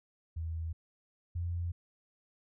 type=tone pair in turn; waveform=sine; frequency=81.5 / 86.35 Hz; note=E2 / F2; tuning=-19 / -19 cents; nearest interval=minor second; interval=100 cents; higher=second; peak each=-34 / -32 dBFS; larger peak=second; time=0.36-0.73 / 1.35-1.72 s; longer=neither; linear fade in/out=10 ms; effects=none